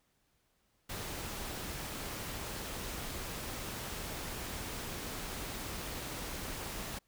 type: noise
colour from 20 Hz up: pink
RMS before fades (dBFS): -41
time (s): 0.89-6.99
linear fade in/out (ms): 10
effects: pink hiss -75 dBFS RMS until 7.07 s